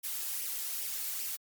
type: noise with flanger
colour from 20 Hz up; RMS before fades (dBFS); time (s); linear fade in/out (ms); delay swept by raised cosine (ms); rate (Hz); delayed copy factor
blue; -36; 0.03-1.37; 20; 0.35 to 2.35; 2.5; +0.5
effects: MP3 96 kbps